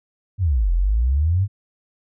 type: exponential two-way sweep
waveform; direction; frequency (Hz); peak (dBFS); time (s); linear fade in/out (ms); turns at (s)
sine; down then up; 103.83 to 41.2 to 103.83; -15; 0.38-1.48; 50; 0.72
effects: none